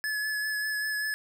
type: tone with vibrato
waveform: square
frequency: 1712 Hz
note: A6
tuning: 48 cents flat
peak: -29 dBFS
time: 0.04-1.14 s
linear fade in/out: 0 ms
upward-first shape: sine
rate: 5.1 Hz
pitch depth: 18 cents each way
effects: none